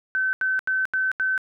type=tone bursts; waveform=sine; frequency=1530 Hz; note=G6; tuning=42 cents flat; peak=-20 dBFS; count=5; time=0.15-1.378 s; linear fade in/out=0 ms; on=180 ms; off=82 ms; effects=none